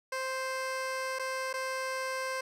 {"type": "tone with dropouts", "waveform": "15% pulse", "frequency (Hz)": 523.3, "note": "C5", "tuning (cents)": 0, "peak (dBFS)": -26, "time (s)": [0.12, 2.41], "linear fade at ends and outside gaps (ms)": 5, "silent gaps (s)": [[1.188, 1.194], [1.53, 1.538]], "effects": ["low-pass 10000 Hz 12 dB/octave"]}